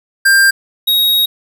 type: tone pair in turn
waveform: square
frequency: 1590 / 3782 Hz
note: G6 / A#7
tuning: +24 / +24 cents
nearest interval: octave + minor third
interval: 1500 cents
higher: second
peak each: -7 / -10 dBFS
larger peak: first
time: 0.25-0.51 / 0.87-1.26 s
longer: second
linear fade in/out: 10 ms
effects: 8-bit